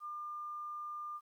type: tone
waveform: sine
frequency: 1200 Hz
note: D6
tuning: 37 cents sharp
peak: -40 dBFS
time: 0-1.21 s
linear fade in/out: 50 ms
effects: 12-bit